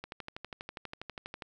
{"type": "click train", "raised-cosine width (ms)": 0.3, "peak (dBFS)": -24, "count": 18, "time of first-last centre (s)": [0.04, 1.422], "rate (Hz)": 12.3, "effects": []}